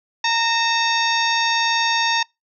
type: harmonic tone with a mistuned harmonic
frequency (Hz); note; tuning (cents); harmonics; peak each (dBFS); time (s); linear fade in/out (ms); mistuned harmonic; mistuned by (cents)
921; A#5; -21; 1 / 2 / 3 / 4 / 5 / 6 / 7; -21 / -23 / -25 / -24 / -30 / -26 / -32; 0.24-2.23; 5; 3; -87
effects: noise-tail reverb RT60 0.2 s tail -25 dB re dry